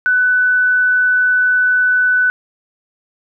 sine tone, 1496 Hz, F#6, 19 cents sharp, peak -10 dBFS, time 0.06-2.3 s, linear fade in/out 0 ms, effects none

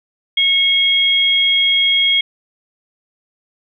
sine tone pair together, 2186 / 3275 Hz, C#7 / G#7, -25 / -25 cents, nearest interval perfect fifth, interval 700 cents, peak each -17 / -12 dBFS, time 0.37-2.21 s, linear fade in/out 5 ms, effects none

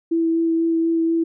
sine tone with vibrato, 329.6 Hz, E4, in tune, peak -16 dBFS, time 0.11-1.24 s, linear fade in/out 10 ms, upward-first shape sine, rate 4.1 Hz, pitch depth 11 cents each way, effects none

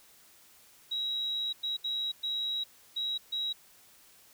sine tone bursts at uneven times, 3854 Hz, B7, 43 cents flat, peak -30 dBFS, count 6, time 0.91-1.53 / 1.63-1.77 / 1.84-2.12 / 2.23-2.64 / 2.96-3.18 / 3.32-3.53 s, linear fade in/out 10 ms, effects white hiss -59 dBFS RMS until 4.33 s

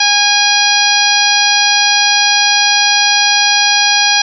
harmonic tone, 820 Hz, G#5, 22 cents flat, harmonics 1 / 2 / 3 / 4 / 5 / 6 / 7, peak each -16 / -16 / -16 / -16 / -16 / -16 / -16 dBFS, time 0-4.22 s, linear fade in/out 5 ms, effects none

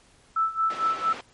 sine tone with tremolo, 1318.5 Hz, E6, in tune, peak -19 dBFS, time 0.36-1.13 s, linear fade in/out 5 ms, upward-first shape sine, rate 4.4 Hz, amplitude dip 85%
pink band-pass noise, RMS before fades -39 dBFS, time 0.7-1.21 s, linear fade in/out 2 ms, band 330 to 3300 Hz, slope 12 dB/octave
effects pink hiss -58 dBFS RMS until 1.33 s + MP3 48 kbps

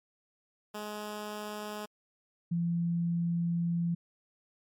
10% pulse / sine tone pair in turn, 210.2 / 170.46 Hz, G#3 / F3, +21 / -42 cents, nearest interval major third, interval 363 cents, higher first, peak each -29 / -27 dBFS, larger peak second, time 0.74-1.86 / 2.51-3.95 s, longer second, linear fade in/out 10 ms, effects MP3 96 kbps

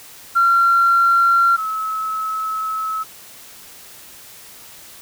sine tone pair in turn, 1372 / 1295 Hz, F6 / E6, -31 / -31 cents, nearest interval minor second, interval 100 cents, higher first, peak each -10 / -20 dBFS, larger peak first, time 0.35-1.57 / 1.57-3.04 s, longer second, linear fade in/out 20 ms, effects tanh soft clip ceiling -6 dBFS + white hiss -41 dBFS RMS until 5.01 s

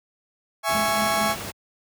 30% pulse chord, C# minor, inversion first, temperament just, 665.2 / 831.5 / 1108.7 Hz, E5 / G#5 / C#6, +16 / +2 / 0 cents, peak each -23 dBFS, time 0.63-1.36 s, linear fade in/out 50 ms
pink noise, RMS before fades -33 dBFS, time 0.68-1.52 s, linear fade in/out 20 ms
triangle tone with tremolo, 212.1 Hz, G#3, 37 cents sharp, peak -25 dBFS, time 0.73-1.37 s, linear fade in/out 20 ms, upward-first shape sine, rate 4.4 Hz, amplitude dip 80%
effects high-pass 80 Hz 12 dB/octave

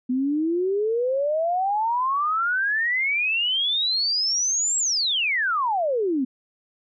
sine exponential two-way sweep, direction up then down, 246.9 to 7690 to 246.9 Hz, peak -20 dBFS, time 0.09-6.25 s, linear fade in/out 10 ms, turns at 4.78 s, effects none

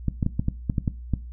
clicks, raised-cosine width 5 ms, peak -10 dBFS, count 9, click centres 0.083 / 0.228 / 0.264 / 0.395 / 0.484 / 0.698 / 0.782 / 0.878 / 1.137 s, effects noise-tail reverb RT60 0.3 s tail -18 dB re dry + added 60 Hz sine -35 dBFS peak until 1.32 s

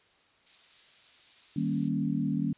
violet noise, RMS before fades -43 dBFS, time 0.46-1.89 s, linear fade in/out 10 ms
sine chord, Eb dominant seventh, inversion none, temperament equal, 155.56 / 196 / 233.1 / 277.2 Hz, Eb3 / G3 / Bb3 / Db4, 0 / 0 / 0 / 0 cents, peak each -32 dBFS, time 1.56-2.53 s, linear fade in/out 5 ms
effects white hiss -64 dBFS RMS until 2.57 s + resampled to 8000 Hz

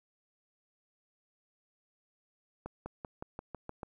accelerating click train, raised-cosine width 1 ms, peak -26 dBFS, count 8, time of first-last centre 2.66-3.832 s, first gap 200 ms, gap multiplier 0.94, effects 11-bit

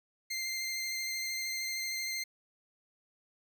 20% pulse tone with vibrato, 2093 Hz, C7, in tune, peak -29 dBFS, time 0.3-2.24 s, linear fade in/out 10 ms, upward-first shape square, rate 13 Hz, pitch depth 11 cents each way, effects none

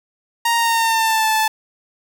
sawtooth tone with pitch glide, 932.3 to 874.9 Hz, A#5 to A5, 0 to -10 cents, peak -11 dBFS, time 0.45-1.48 s, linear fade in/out 5 ms, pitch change -110 cents, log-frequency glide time 0.57-1.29 s, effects none

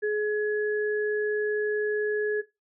sine tone pair together, 422.2 / 1689 Hz, G#4 / G#6, +29 / +29 cents, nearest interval 2 octaves, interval 2400 cents, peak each -24 / -31 dBFS, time 0.02-2.42 s, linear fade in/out 20 ms, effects noise-tail reverb RT60 0.2 s tail -17 dB re dry

